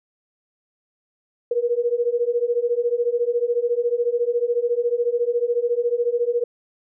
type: beating tone pair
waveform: sine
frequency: 470.5 / 484.5 Hz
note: A#4 / B4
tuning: +16 / -33 cents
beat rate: 14 Hz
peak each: -22 / -21 dBFS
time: 1.51-6.44 s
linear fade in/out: 5 ms
effects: none